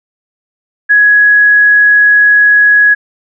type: tone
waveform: sine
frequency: 1673 Hz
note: G#6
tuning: 12 cents sharp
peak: -3 dBFS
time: 0.89-2.95 s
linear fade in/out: 20 ms
effects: none